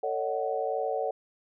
sine chord, D# half-diminished seventh, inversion second, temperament just, 448 / 560 / 622.3 / 746.7 Hz, A4 / C#5 / D#5 / F#5, +31 / +18 / 0 / +16 cents, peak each -32 / -32 / -36 / -32 dBFS, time 0.03-1.11 s, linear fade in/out 5 ms, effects none

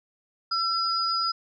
sine tone pair together, 1340 / 4946 Hz, E6 / D#8, +28 / -11 cents, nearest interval octave + major seventh, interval 2261 cents, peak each -26 dBFS, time 0.51-1.32 s, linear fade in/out 10 ms, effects none

